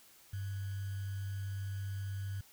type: tone with sample-and-hold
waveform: sine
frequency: 98 Hz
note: G2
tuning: in tune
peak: -36 dBFS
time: 0.33-2.41 s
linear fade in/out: 5 ms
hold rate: 1575 Hz
effects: white hiss -61 dBFS RMS until 2.52 s